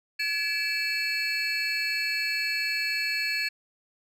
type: tone cluster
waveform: triangle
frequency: 1700 / 2314 / 2633 / 4376 Hz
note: G#6 / D7 / E7 / C#8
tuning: +40 / -26 / -3 / -23 cents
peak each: -30 dBFS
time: 0.19-3.49 s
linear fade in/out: 10 ms
effects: none